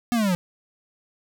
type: linear sweep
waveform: square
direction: down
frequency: 246.9 to 170.3 Hz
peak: -20 dBFS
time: 0.12-0.35 s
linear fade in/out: 0 ms
effects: none